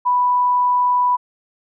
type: tone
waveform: sine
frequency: 987.8 Hz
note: B5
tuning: in tune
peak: -13 dBFS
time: 0.05-1.17 s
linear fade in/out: 20 ms
effects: none